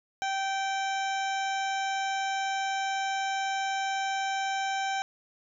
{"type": "harmonic tone", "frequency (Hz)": 778, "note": "G5", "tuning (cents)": -13, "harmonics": [1, 2, 3, 4, 5, 7, 8, 9], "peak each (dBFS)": [-29, -35, -39, -41, -43, -46, -47, -48], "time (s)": [0.22, 5.02], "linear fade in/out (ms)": 0, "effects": []}